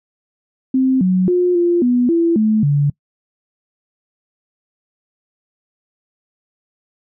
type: tone with pitch steps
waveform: sine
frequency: 261.5 / 184.7 / 357.7 / 347 / 245.9 / 335.8 / 216.6 / 143.8 Hz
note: C4 / F#3 / F4 / F4 / B3 / E4 / A3 / D3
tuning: -1 / -3 / +41 / -11 / -7 / +32 / -27 / -36 cents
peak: -11 dBFS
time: 0.74-2.9 s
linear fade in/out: 5 ms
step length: 270 ms
effects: noise-tail reverb RT60 0.1 s tail -24 dB re dry